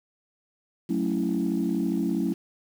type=chord; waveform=sine; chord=F# minor seventh; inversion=none; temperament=equal; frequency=185 / 220 / 277.2 / 329.6 Hz; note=F#3 / A3 / C#4 / E4; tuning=0 / 0 / 0 / 0 cents; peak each=-28 dBFS; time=0.89-2.34 s; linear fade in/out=10 ms; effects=tanh soft clip ceiling -16 dBFS + 8-bit